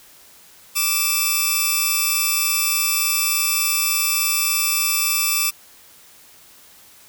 5% pulse tone pair together, 1174.6 / 2637 Hz, D6 / E7, 0 / 0 cents, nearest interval octave + major second, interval 1400 cents, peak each -10 dBFS, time 0.75-5.51 s, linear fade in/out 20 ms, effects white hiss -48 dBFS RMS until 7.08 s

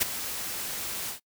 white noise with ADSR envelope, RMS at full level -21 dBFS, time 0-1.2 s, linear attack 19 ms, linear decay 15 ms, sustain -13 dB, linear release 110 ms, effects noise-tail reverb RT60 0.1 s tail -23 dB re dry

